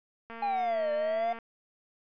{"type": "click train", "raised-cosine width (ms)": 0.5, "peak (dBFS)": -29, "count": 250, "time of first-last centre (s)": [0.3, 1.387], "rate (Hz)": 229}
{"type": "exponential two-way sweep", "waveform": "triangle", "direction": "down then up", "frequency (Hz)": [830.6, 595, 707], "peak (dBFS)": -25, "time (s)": [0.42, 1.33], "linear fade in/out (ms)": 5, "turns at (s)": 0.92}
{"effects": ["resampled to 11025 Hz"]}